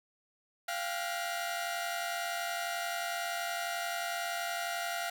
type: tone cluster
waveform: sawtooth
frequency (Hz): 692 / 784 / 1435 / 1910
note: F5 / G5 / F6 / A#6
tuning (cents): -16 / 0 / +47 / +42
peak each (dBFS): -32 / -38 / -37 / -40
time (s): 0.68-5.1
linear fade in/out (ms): 5
effects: none